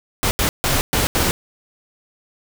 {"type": "noise bursts at uneven times", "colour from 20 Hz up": "pink", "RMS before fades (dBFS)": -18, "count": 5, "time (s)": [[0.23, 0.31], [0.39, 0.49], [0.64, 0.81], [0.93, 1.07], [1.15, 1.31]], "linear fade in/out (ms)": 0, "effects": []}